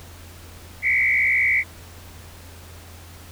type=tone with frequency modulation; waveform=sine; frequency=2140 Hz; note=C7; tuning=38 cents sharp; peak=-16 dBFS; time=0.82-1.64 s; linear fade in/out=50 ms; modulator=62.3 Hz; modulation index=2.5; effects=added 85 Hz sine -42 dBFS peak until 3.31 s + pink hiss -45 dBFS RMS until 3.31 s